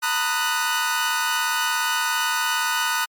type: chord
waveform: sawtooth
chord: B major seventh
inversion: third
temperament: equal with one note detuned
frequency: 910.5 / 987.8 / 1244.5 / 1480 Hz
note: A#5 / B5 / D#6 / F#6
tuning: -41 / 0 / 0 / 0 cents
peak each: -24 / -25 / -23 / -20 dBFS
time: 0.02-3.06 s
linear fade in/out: 20 ms
effects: MP3 96 kbps